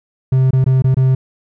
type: tone with dropouts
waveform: triangle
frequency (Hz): 130.81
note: C3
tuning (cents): 0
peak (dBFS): -7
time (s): 0.32-1.15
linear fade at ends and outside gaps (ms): 5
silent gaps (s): 0.508-0.531 / 0.643-0.662 / 0.822-0.842 / 0.945-0.968
effects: none